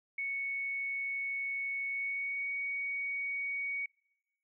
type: tone with pitch glide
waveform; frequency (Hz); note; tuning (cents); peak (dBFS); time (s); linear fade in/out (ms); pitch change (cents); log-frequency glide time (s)
sine; 2217 to 2240; C#7 to C#7; 0 to +18; -33; 0.18-3.86; 5; +18; 1.89-2.49
effects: noise-tail reverb RT60 0.9 s tail -25 dB re dry